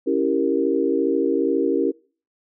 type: chord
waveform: sine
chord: C# diminished seventh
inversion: none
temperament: equal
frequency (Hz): 277.2 / 329.6 / 392 / 466.2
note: C#4 / E4 / G4 / Bb4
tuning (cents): 0 / 0 / 0 / 0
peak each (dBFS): -23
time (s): 0.06-1.92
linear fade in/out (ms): 20
effects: noise-tail reverb RT60 0.4 s tail -24 dB re dry